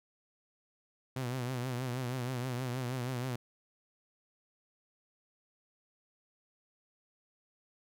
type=tone with vibrato; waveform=sawtooth; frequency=125.9 Hz; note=B2; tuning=34 cents sharp; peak=-30 dBFS; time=1.16-3.36 s; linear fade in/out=5 ms; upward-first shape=triangle; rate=6.3 Hz; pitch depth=98 cents each way; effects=none